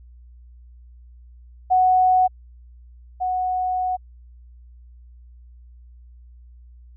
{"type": "tone pair in turn", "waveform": "sine", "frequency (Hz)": [740, 736.9], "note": ["F#5", "F#5"], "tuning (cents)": [0, -7], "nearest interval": "unison", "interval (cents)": 7, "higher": "first", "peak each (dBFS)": [-13, -20], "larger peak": "first", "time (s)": [[1.7, 2.28], [3.2, 3.97]], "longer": "second", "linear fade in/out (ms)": 20, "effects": ["added 60 Hz sine -43 dBFS peak until 6.96 s"]}